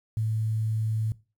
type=tone with quantisation; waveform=sine; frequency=110 Hz; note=A2; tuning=in tune; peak=-24 dBFS; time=0.17-1.12 s; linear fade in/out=0 ms; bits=9; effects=noise-tail reverb RT60 0.3 s tail -19 dB re dry